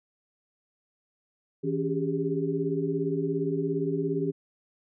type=tone cluster; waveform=sine; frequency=161 / 278.6 / 389.8 / 407.1 Hz; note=E3 / C#4 / G4 / G#4; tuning=-41 / +9 / -10 / -35 cents; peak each=-31 dBFS; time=1.63-4.32 s; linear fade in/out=20 ms; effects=none